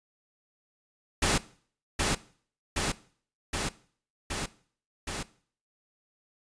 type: noise with echo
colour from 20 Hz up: pink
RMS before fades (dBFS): -25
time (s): 1.22-1.38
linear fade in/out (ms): 5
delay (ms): 770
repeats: 5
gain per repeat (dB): -2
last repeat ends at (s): 5.23
effects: noise-tail reverb RT60 0.5 s tail -19 dB re dry + resampled to 22050 Hz